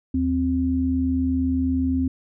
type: tone pair together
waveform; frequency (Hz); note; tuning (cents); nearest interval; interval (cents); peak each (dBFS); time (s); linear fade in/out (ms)
sine; 77.78 / 261.6; D#2 / C4; 0 / 0; octave + major sixth; 2100; -25 / -20; 0.14-2.08; 5
effects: none